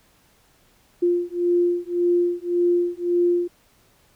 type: beating tone pair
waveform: sine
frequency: 349.2 / 351 Hz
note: F4 / F4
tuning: 0 / +9 cents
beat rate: 1.8 Hz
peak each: -21 dBFS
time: 1.02-3.48 s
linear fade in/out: 10 ms
effects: pink hiss -59 dBFS RMS until 4.15 s